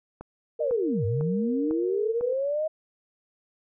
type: click train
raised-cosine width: 1 ms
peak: -25 dBFS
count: 5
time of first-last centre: 0.21-2.21 s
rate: 2 Hz
type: tone with vibrato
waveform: sine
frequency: 466.2 Hz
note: A#4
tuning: in tune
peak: -29 dBFS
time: 0.59-2.33 s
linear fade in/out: 5 ms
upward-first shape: triangle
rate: 2.6 Hz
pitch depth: 11 cents each way
type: linear two-way sweep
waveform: sine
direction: down then up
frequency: 636 to 94.8 to 636 Hz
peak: -24 dBFS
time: 0.6-2.68 s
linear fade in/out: 10 ms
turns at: 1.05 s
effects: none